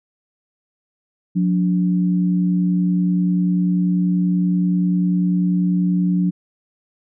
sine tone pair together, 180 / 290.3 Hz, F#3 / D4, -47 / -20 cents, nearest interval minor sixth, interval 827 cents, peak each -15 / -24 dBFS, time 1.35-6.31 s, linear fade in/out 20 ms, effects none

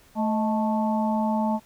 harmonic tone with a mistuned harmonic, 219.1 Hz, A3, 7 cents flat, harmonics 1 / 3 / 4 / 5, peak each -23 / -30 / -27 / -39 dBFS, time 0.15-1.6 s, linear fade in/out 50 ms, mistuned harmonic 3, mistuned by -71 cents, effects pink hiss -56 dBFS RMS until 1.65 s

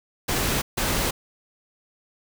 pink noise bursts at uneven times, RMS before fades -24 dBFS, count 2, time 0.28-0.62 / 0.77-1.11 s, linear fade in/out 10 ms, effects none

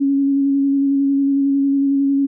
sine tone with vibrato, 277 Hz, C#4, 1 cent flat, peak -13 dBFS, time 0-2.27 s, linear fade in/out 20 ms, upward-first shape square, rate 11 Hz, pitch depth 13 cents each way, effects none

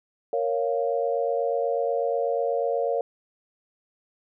sine chord, Bb minor, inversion none, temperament equal, 466.2 / 554.4 / 698.5 Hz, Bb4 / Db5 / F5, 0 / 0 / 0 cents, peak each -26 / -26 / -29 dBFS, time 0.33-3.01 s, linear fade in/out 2 ms, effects none

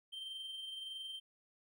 triangle tone with amplitude modulation, 3136 Hz, G7, in tune, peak -40 dBFS, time 0.12-1.2 s, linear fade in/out 20 ms, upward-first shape sine, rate 21.6 Hz, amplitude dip 35%, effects none

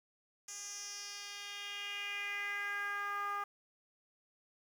10% pulse tone with band-pass filter sweep, 406 Hz, G#4, 39 cents flat, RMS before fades -41 dBFS, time 0.48-3.44 s, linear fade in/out 5 ms, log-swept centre 7100 to 1100 Hz, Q 3.3, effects 10-bit

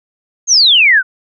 sine exponential sweep, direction down, 6640 to 1439 Hz, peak -5 dBFS, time 0.47-1.03 s, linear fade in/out 50 ms, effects none

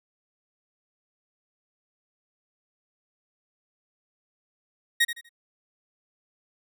30% pulse tone with echo, 1879 Hz, A#6, 13 cents sharp, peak -15 dBFS, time 5-5.05 s, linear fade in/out 10 ms, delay 81 ms, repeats 3, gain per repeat -11 dB, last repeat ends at 5.293 s, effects none

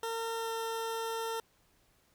20% pulse tone with pitch glide, 455.8 to 453.2 Hz, A#4 to A#4, -39 to -49 cents, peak -29 dBFS, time 0.03-1.4 s, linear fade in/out 2 ms, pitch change -10 cents, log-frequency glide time 0.35-0.5 s, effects pink hiss -69 dBFS RMS until 2.14 s

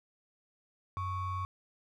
triangle ring-modulated tone, 599 Hz, D5, 34 cents sharp, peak -28 dBFS, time 0.97-1.45 s, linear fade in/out 0 ms, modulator 506 Hz, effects none

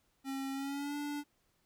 square tone with pitch glide, 270 to 291.1 Hz, C#4 to D4, -45 to -15 cents, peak -37 dBFS, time 0.24-1.24 s, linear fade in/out 50 ms, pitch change +130 cents, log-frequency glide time 0.52-0.96 s, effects pink hiss -75 dBFS RMS until 1.65 s

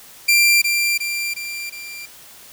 sawtooth tone with echo, 2371 Hz, D7, 16 cents sharp, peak -8 dBFS, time 0.28-0.62 s, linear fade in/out 10 ms, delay 360 ms, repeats 4, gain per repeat -5 dB, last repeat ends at 2.06 s, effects white hiss -43 dBFS RMS until 2.52 s

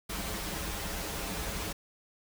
pink noise with comb filter, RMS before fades -36 dBFS, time 0.09-1.73 s, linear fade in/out 10 ms, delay 8.1 ms, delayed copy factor -0.8, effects none

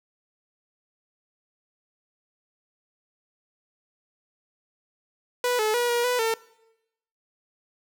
sawtooth tone with pitch steps, 492 / 431 / 482.8 / 477.4 / 494.9 / 450.2 Hz, B4 / A4 / B4 / A#4 / B4 / A4, -7 / -36 / -39 / +41 / +4 / +40 cents, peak -18 dBFS, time 5.44-6.34 s, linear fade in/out 2 ms, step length 150 ms, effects noise-tail reverb RT60 0.9 s tail -22 dB re dry

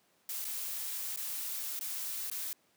blue noise with dropouts, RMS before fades -38 dBFS, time 0.29-2.53 s, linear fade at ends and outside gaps 1 ms, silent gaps 0.445-0.45 / 1.161-1.173 / 1.792-1.81 / 2.3-2.314 s, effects pink hiss -70 dBFS RMS until 2.76 s + high-pass 200 Hz 12 dB/octave

